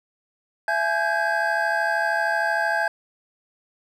triangle tone cluster, 671 / 846 / 1564 / 1637 Hz, E5 / G#5 / G6 / G#6, +31 / +32 / -4 / -25 cents, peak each -24 dBFS, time 0.68-2.88 s, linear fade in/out 2 ms, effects none

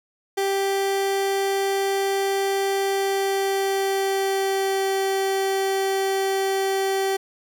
30% pulse tone with pitch glide, 392 to 387.5 Hz, G4 to G4, 0 to -20 cents, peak -18 dBFS, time 0.37-7.17 s, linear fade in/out 10 ms, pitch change -20 cents, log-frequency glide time 2.81-4.86 s, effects none

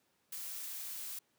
blue noise, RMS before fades -43 dBFS, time 0.32-1.19 s, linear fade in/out 5 ms, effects pink hiss -75 dBFS RMS until 1.38 s + high-pass 150 Hz 12 dB/octave

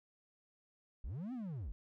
triangle linear two-way sweep, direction up then down, 38.47 to 265.9 to 38.47 Hz, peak -38 dBFS, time 1.04-1.72 s, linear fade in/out 0 ms, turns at 1.33 s, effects none

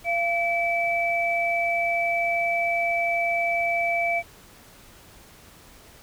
sine tone pair together, 685.3 / 2305 Hz, F5 / D7, -33 / -33 cents, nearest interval octave + major sixth, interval 2100 cents, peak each -24 dBFS, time 0.04-4.23 s, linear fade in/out 50 ms, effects pink hiss -50 dBFS RMS until 6.02 s

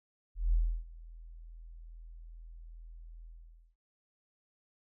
sine tone with ADSR envelope, 41.2 Hz, E1, in tune, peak -23 dBFS, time 0.35-3.76 s, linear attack 180 ms, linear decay 310 ms, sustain -23 dB, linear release 510 ms, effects none

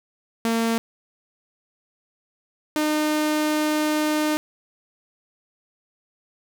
sawtooth tone pair in turn, 228.3 / 304.7 Hz, A#3 / D#4, -36 / -36 cents, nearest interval perfect fourth, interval 500 cents, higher second, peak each -16 dBFS, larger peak neither, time 0.45-0.78 / 2.76-4.37 s, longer second, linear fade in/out 0 ms, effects none

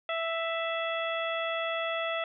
harmonic tone with a mistuned harmonic, 660 Hz, E5, 2 cents sharp, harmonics 1 / 2 / 3 / 4 / 5, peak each -32 / -35 / -37 / -38 / -39 dBFS, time 0.09-2.24 s, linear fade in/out 2 ms, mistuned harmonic 5, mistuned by +31 cents, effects none

